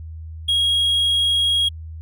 triangle tone, 3288 Hz, G#7, 18 cents flat, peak -14 dBFS, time 0.48-1.69 s, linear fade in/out 10 ms, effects added 80 Hz sine -31 dBFS peak until 2.01 s

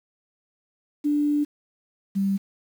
sine tone pair in turn, 293.7 / 196.02 Hz, D4 / G3, 0 / 0 cents, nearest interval perfect fifth, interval 700 cents, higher first, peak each -19 / -20 dBFS, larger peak first, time 1.04-1.45 / 2.15-2.38 s, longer first, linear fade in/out 20 ms, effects 8-bit

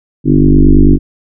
sine tone with frequency modulation, 146.83 Hz, D3, in tune, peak -3 dBFS, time 0.24-0.99 s, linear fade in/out 50 ms, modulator 49.1 Hz, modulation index 3.8, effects none

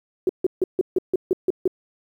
sine tone bursts, 370 Hz, F#4, in tune, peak -15 dBFS, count 9, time 0.27-1.677 s, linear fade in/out 2 ms, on 23 ms, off 150 ms, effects 9-bit

